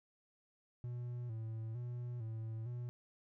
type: tone with vibrato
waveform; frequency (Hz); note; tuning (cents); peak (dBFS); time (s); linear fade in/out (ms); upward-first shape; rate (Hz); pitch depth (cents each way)
triangle; 116.54; A#2; 0; -38; 0.84-2.89; 0; square; 1.1; 74
effects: none